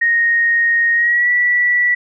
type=tone with pitch glide; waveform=sine; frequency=1864 to 1953.3 Hz; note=A#6 to B6; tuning=-1 to -20 cents; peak=-11 dBFS; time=0.01-1.95 s; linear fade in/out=10 ms; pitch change=+81 cents; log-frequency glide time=0.94-1.3 s; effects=none